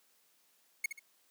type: tone with echo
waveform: 45% pulse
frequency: 2189 Hz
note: C#7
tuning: 22 cents flat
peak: -29 dBFS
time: 0.84-0.86 s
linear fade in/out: 5 ms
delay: 67 ms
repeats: 2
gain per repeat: -9 dB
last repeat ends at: 0.994 s
effects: white hiss -70 dBFS RMS until 1.3 s + high-pass 200 Hz 12 dB/octave